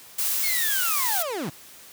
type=noise; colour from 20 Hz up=blue; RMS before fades=-25 dBFS; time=0.18-1.23 s; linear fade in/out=10 ms
type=linear sweep; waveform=30% pulse; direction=down; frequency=2217 to 119.1 Hz; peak=-25 dBFS; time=0.43-1.5 s; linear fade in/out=10 ms
effects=white hiss -47 dBFS RMS until 1.92 s + high-pass 60 Hz 12 dB/octave